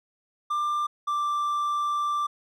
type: tone pair in turn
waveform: triangle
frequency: 1189 / 1176.7 Hz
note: D6 / D6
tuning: +21 / +3 cents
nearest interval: unison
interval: 18 cents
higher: first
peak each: -22 dBFS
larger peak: neither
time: 0.5-0.87 / 1.07-2.27 s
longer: second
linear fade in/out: 10 ms
effects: none